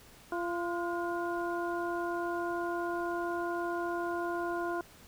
harmonic tone with a mistuned harmonic, 344.9 Hz, F4, 22 cents flat, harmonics 1 / 2 / 3 / 4, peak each -34 / -37 / -39 / -40 dBFS, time 0.32-4.81 s, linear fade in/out 2 ms, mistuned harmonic 4, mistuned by +59 cents, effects pink hiss -56 dBFS RMS until 5.07 s

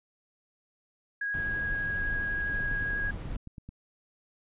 sine tone with vibrato, 1650 Hz, G#6, 12 cents flat, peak -29 dBFS, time 1.21-3.11 s, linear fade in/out 5 ms, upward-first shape sine, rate 12 Hz, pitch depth 9 cents each way
brown noise, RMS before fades -36 dBFS, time 1.34-3.36 s, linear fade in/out 0 ms
click train, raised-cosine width 5 ms, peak -30 dBFS, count 13, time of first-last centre 2.39-3.69 s, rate 9.23 Hz
effects resampled to 8000 Hz

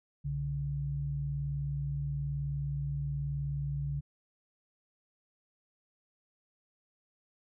sine tone pair together, 63 / 141.96 Hz, B1 / C#3, +35 / +42 cents, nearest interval octave + major second, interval 1407 cents, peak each -39 / -32 dBFS, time 0.24-4.01 s, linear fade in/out 20 ms, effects none

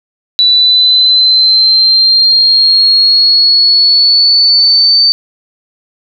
sine linear sweep, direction up, 3951 to 4576 Hz, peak -4 dBFS, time 0.39-5.12 s, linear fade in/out 0 ms, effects none

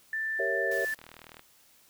sine tone with pitch glide, 1771 to 1753.7 Hz, A6 to A6, +11 to -6 cents, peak -29 dBFS, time 0.13-0.94 s, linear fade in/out 2 ms, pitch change -17 cents, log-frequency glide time 0.63-0.78 s
sine chord, G diminished seventh, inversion none, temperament equal, 392 / 466.2 / 554.4 / 659.3 Hz, G4 / Bb4 / Db5 / Fb5, 0 / 0 / 0 / 0 cents, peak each -34 / -34 / -33 / -35 dBFS, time 0.39-0.85 s, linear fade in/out 5 ms
white noise, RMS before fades -45 dBFS, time 0.71-0.95 s, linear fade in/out 5 ms
click train, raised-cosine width 0.3 ms, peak -30 dBFS, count 17, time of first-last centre 0.99-1.394 s, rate 39.6 Hz
effects white hiss -61 dBFS RMS until 1.89 s

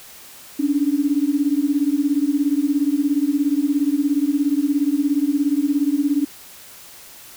sine beating tone pair, 278.9 / 295.9 Hz, C#4 / D4, +11 / +13 cents, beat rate 17 Hz, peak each -19 dBFS, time 0.59-6.25 s, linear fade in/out 10 ms, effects white hiss -42 dBFS RMS until 7.36 s

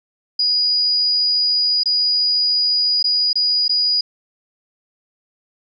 sine tone with dropouts, 4907 Hz, D#8, 25 cents flat, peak -14 dBFS, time 0.39-4.01 s, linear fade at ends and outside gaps 5 ms, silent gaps 1.835-1.857 / 3.028-3.041 / 3.331-3.355 / 3.681-3.693 s, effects none

